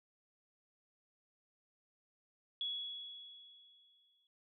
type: tone with exponential decay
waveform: sine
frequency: 3366 Hz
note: G#7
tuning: 23 cents sharp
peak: -35 dBFS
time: 2.61-4.27 s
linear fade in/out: 1 ms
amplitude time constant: 360 ms
effects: none